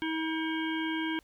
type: harmonic tone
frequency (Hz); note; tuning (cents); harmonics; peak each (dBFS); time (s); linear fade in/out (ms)
319.8; D#4; +48; 1 / 3 / 5 / 7 / 9 / 10; -31 / -39 / -38 / -40 / -46 / -41; 0.02-1.19; 0
effects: pink hiss -66 dBFS RMS until 1.23 s